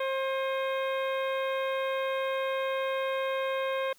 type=harmonic tone with a mistuned harmonic; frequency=533 Hz; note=C5; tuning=32 cents sharp; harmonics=1 / 2 / 3 / 4 / 5 / 6 / 7; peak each=-29 / -35 / -39 / -41 / -43 / -45 / -46 dBFS; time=0-3.93 s; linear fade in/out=5 ms; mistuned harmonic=5; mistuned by=-100 cents; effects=white hiss -61 dBFS RMS until 3.98 s